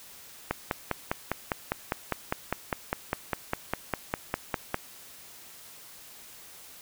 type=click train; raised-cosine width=0.5 ms; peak=-11 dBFS; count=22; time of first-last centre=0.51-4.744 s; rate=4.96 Hz; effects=white hiss -49 dBFS RMS until 6.81 s